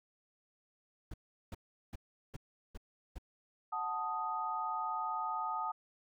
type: noise bursts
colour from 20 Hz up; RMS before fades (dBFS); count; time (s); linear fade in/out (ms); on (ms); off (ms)
brown; -43; 6; 1.11-3.184; 5; 29; 380
type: chord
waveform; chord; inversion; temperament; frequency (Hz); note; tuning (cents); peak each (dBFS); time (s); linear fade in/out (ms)
sine; D# diminished; first; equal; 740 / 880 / 1244.5; F#5 / A5 / D#6; 0 / 0 / 0; -42 / -38 / -37; 3.72-5.72; 10
effects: none